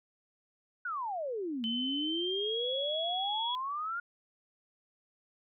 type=exponential two-way sweep; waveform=sine; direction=down then up; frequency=1508 to 221.9 to 1434 Hz; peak=-33 dBFS; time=0.85-4 s; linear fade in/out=5 ms; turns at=1.65 s
type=tone with pitch glide; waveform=sine; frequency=3052 to 3348 Hz; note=G7 to G#7; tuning=-47 to +13 cents; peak=-33 dBFS; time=1.64-3.55 s; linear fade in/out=0 ms; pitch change=+160 cents; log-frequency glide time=2-2.67 s
effects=none